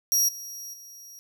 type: tone with level steps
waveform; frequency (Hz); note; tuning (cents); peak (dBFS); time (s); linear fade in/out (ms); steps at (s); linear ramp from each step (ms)
sawtooth; 5680; F8; +28; -17 / -34 / -41; 0.12-1.19; 0; 0.28 / 0.73; 10
effects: none